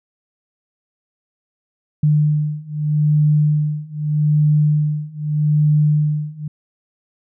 sine beating tone pair, 150 / 150.81 Hz, D3 / D3, +37 / +46 cents, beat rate 0.81 Hz, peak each -17 / -16 dBFS, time 2.03-6.48 s, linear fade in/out 5 ms, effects none

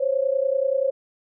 sine tone pair together, 524 / 554.4 Hz, C5 / C#5, +2 / 0 cents, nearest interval minor second, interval 98 cents, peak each -22 / -22 dBFS, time 0-0.91 s, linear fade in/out 10 ms, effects none

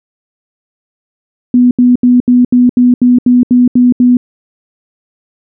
sine tone bursts, 246.7 Hz, B3, 2 cents flat, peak -3 dBFS, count 11, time 1.54-4.17 s, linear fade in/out 2 ms, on 170 ms, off 76 ms, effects none

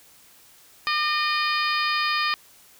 harmonic tone with a mistuned harmonic, 611 Hz, D#5, 32 cents flat, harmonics 2 / 3 / 4 / 5 / 6 / 7 / 8, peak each -25 / -28 / -28 / -33 / -34 / -34 / -30 dBFS, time 0.87-2.34 s, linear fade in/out 0 ms, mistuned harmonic 2, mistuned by -27 cents, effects white hiss -53 dBFS RMS until 2.79 s

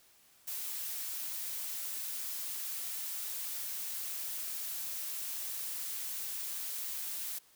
blue noise, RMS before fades -39 dBFS, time 0.47-7.39 s, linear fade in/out 10 ms, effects white hiss -64 dBFS RMS until 7.55 s

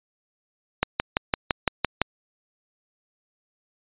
click train, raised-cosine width 0.3 ms, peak -3 dBFS, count 8, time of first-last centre 0.83-2.016 s, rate 5.9 Hz, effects resampled to 8000 Hz

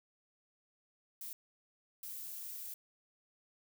violet noise bursts at uneven times, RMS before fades -45 dBFS, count 2, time 1.21-1.33 / 2.03-2.74 s, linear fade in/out 2 ms, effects none

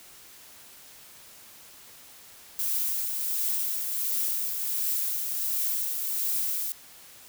violet noise with tremolo, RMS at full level -27 dBFS, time 2.59-6.72 s, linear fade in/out 0 ms, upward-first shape triangle, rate 1.4 Hz, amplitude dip 40%, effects white hiss -50 dBFS RMS until 7.28 s

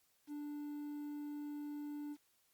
triangle tone with quantisation, 293.7 Hz, D4, in tune, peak -40 dBFS, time 0.27-2.17 s, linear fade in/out 50 ms, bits 11, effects white hiss -75 dBFS RMS until 2.53 s + Opus 48 kbps

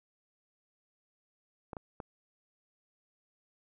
clicks, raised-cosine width 1 ms, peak -26 dBFS, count 3, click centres 1.732 / 1.768 / 2.002 s, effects none

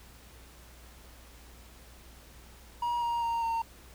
triangle tone with pitch steps, 954 / 940.9 / 927.9 / 915.1 Hz, A#5 / A#5 / A#5 / A#5, +40 / +16 / -8 / -32 cents, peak -26 dBFS, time 2.82-3.62 s, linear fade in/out 5 ms, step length 200 ms, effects added 60 Hz sine -53 dBFS peak until 3.94 s + pink hiss -55 dBFS RMS until 3.94 s

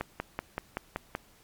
click train, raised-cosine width 0.5 ms, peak -16 dBFS, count 7, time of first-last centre 0.01-1.151 s, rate 5.26 Hz, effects pink hiss -60 dBFS RMS until 1.43 s + MP3 96 kbps

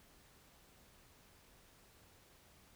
silence, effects pink hiss -65 dBFS RMS until 2.75 s

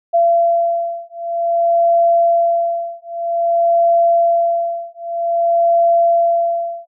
sine beating tone pair, 680 / 680.52 Hz, F5 / F5, -46 / -45 cents, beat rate 0.52 Hz, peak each -15 dBFS, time 0.13-6.87 s, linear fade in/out 20 ms, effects none

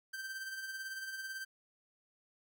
45% pulse tone with tremolo, 1561 Hz, G6, 8 cents flat, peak -39 dBFS, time 0.13-1.45 s, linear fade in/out 10 ms, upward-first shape sine, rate 18 Hz, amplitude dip 45%, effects none

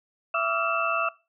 sine tone cluster, 665 / 1152 / 1274 / 1375 / 2660 Hz, E5 / D6 / D#6 / F6 / E7, +15 / -34 / +41 / -27 / +15 cents, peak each -29 dBFS, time 0.34-1.09 s, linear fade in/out 5 ms, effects noise-tail reverb RT60 0.3 s tail -22 dB re dry

